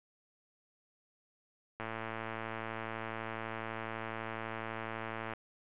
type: click train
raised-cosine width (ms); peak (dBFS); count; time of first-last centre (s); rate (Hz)
0.5; -24; 397; 1.8-5.336; 112
effects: resampled to 8000 Hz + 11-bit